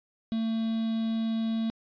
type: tone with quantisation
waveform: triangle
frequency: 224.4 Hz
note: A3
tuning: 34 cents sharp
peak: -24 dBFS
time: 0.32-1.7 s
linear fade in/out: 0 ms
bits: 7
effects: resampled to 11025 Hz